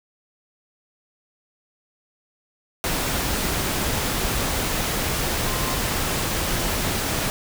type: tone in noise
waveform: sine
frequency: 1046.5 Hz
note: C6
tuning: in tune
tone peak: -34 dBFS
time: 5.46-5.78 s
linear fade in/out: 0 ms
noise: pink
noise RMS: -24 dBFS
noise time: 2.84-7.3 s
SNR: -13 dB
effects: none